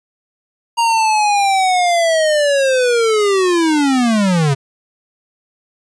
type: linear sweep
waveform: square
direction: down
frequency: 939 to 132.2 Hz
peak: -12 dBFS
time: 0.77-4.55 s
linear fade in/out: 20 ms
effects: resampled to 22050 Hz